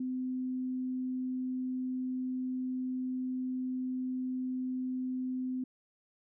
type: tone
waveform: sine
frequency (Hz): 255.8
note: C4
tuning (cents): -39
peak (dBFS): -32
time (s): 0-5.64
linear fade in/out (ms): 5
effects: none